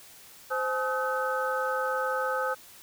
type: tone cluster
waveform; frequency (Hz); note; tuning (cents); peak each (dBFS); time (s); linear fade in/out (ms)
sine; 519 / 853 / 1270 / 1521; C5 / G#5 / D#6 / F#6; -14 / +46 / +35 / +47; -30 / -34 / -31 / -33; 0.5-2.55; 20
effects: white hiss -51 dBFS RMS until 2.82 s